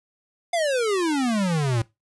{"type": "exponential sweep", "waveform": "square", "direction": "down", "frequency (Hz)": [712, 109.7], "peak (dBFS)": -21, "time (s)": [0.53, 1.82], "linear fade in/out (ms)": 5, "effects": ["noise-tail reverb RT60 0.2 s tail -20 dB re dry", "resampled to 24000 Hz"]}